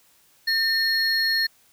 triangle tone pair together, 1808 / 4300 Hz, A6 / C8, +47 / +47 cents, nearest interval octave + minor third, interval 1500 cents, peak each -21 dBFS, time 0.47-1.47 s, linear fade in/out 10 ms, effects white hiss -59 dBFS RMS until 1.72 s

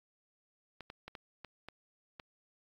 clicks, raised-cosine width 0.3 ms, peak -29 dBFS, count 7, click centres 0.807 / 0.901 / 1.08 / 1.152 / 1.447 / 1.686 / 2.198 s, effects AAC 64 kbps

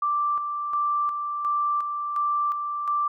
sine tone with tremolo, 1174.7 Hz, D6, in tune, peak -21 dBFS, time 0.02-3.08 s, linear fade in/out 5 ms, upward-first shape square, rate 1.4 Hz, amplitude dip 45%, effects none

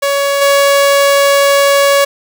sawtooth tone with level steps, 561 Hz, C#5, 21 cents sharp, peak -7 / -3 dBFS, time 0.02-2.05 s, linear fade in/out 10 ms, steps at 0.41 s, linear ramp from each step 10 ms, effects none

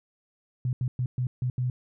sine tone bursts at uneven times, 125.4 Hz, B2, 27 cents sharp, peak -24 dBFS, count 6, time 0.65-0.73 / 0.81-0.88 / 0.99-1.06 / 1.18-1.27 / 1.42-1.5 / 1.58-1.7 s, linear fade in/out 2 ms, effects none

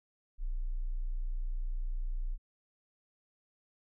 sine tone, 30 Hz, B0, 49 cents flat, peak -31 dBFS, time 0.38-2.38 s, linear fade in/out 50 ms, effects none

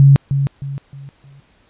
sine tone with echo, 138.59 Hz, C#3, in tune, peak -4 dBFS, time 0-0.16 s, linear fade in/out 0 ms, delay 310 ms, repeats 4, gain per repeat -9 dB, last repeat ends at 1.4 s, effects pink hiss -55 dBFS RMS until 1.69 s + resampled to 8000 Hz

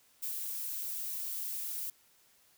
violet noise with ADSR envelope, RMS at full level -36 dBFS, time 0.22-1.9 s, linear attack 14 ms, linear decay 81 ms, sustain -2 dB, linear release 3 ms, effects white hiss -66 dBFS RMS until 2.57 s

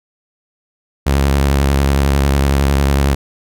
sawtooth tone with vibrato, 69.3 Hz, C#2, in tune, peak -7 dBFS, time 1.06-3.15 s, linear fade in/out 10 ms, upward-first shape sine, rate 11 Hz, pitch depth 48 cents each way, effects none

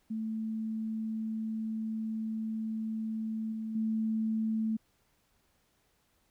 sine tone with level steps, 220.5 Hz, A3, 4 cents sharp, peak -32 / -34 / -28 dBFS, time 0.1-4.77 s, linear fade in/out 10 ms, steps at 3.52 / 3.75 s, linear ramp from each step 5 ms, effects pink hiss -72 dBFS RMS until 6.3 s

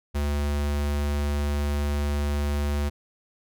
square tone, 72.6 Hz, D2, 19 cents flat, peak -24 dBFS, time 0.14-2.9 s, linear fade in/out 20 ms, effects none

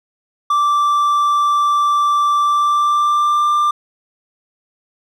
triangle tone with pitch glide, 1170 to 1188.4 Hz, D6 to D6, -7 to +20 cents, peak -10 dBFS, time 0.5-3.71 s, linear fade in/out 5 ms, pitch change +27 cents, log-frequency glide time 2.41-3.49 s, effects none

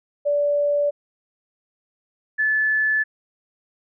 sine tone pair in turn, 580 / 1734.3 Hz, D5 / A6, -22 / -25 cents, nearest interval octave + perfect fifth, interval 1897 cents, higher second, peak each -17 dBFS, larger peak neither, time 0.25-0.91 / 2.38-3.04 s, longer neither, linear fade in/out 20 ms, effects none

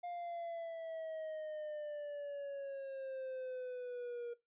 triangle exponential sweep, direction down, 706 to 472.8 Hz, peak -39 dBFS, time 0.03-4.34 s, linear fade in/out 10 ms, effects noise-tail reverb RT60 0.2 s tail -19 dB re dry + resampled to 8000 Hz

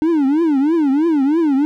triangle tone with vibrato, 300.1 Hz, D4, 38 cents sharp, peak -10 dBFS, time 0.02-1.65 s, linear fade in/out 0 ms, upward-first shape triangle, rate 3.1 Hz, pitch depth 250 cents each way, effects none

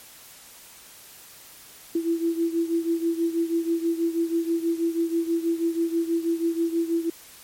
sine beating tone pair, 332 / 338.2 Hz, E4 / E4, +12 / +44 cents, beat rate 6.2 Hz, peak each -23 / -27 dBFS, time 1.95-7.1 s, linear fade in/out 5 ms, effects white hiss -47 dBFS RMS until 7.43 s + MP3 64 kbps

